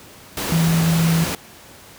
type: tone in noise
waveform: sine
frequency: 164.8 Hz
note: E3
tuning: in tune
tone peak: -14 dBFS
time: 0.52-1.24 s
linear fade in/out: 2 ms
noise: pink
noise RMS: -24 dBFS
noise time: 0.37-1.35 s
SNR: +7 dB
effects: pink hiss -43 dBFS RMS until 1.98 s + high-pass 80 Hz 12 dB/octave